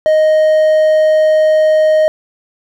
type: tone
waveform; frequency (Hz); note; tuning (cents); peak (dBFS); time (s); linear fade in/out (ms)
triangle; 622.3; D#5; 0; -5; 0.06-2.08; 0
effects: none